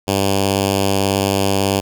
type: tone with notch filter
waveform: 5% pulse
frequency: 98.3 Hz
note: G2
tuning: 5 cents sharp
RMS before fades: -17 dBFS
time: 0.07-1.81 s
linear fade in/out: 20 ms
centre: 1300 Hz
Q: 1
effects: none